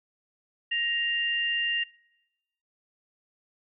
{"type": "tone pair together", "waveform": "sine", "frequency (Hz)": [1877.7, 2794], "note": ["A#6", "F7"], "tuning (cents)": [12, 0], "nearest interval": "perfect fifth", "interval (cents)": 688, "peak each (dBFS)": [-29, -27], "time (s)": [0.71, 1.84], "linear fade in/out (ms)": 10, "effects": ["noise-tail reverb RT60 1.0 s tail -25 dB re dry"]}